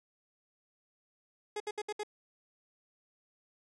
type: tone bursts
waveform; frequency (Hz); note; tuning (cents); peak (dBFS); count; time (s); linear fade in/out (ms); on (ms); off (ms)
30% pulse; 419.8; G#4; +19; -32; 5; 1.56-2.034; 5; 42; 66
effects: resampled to 22050 Hz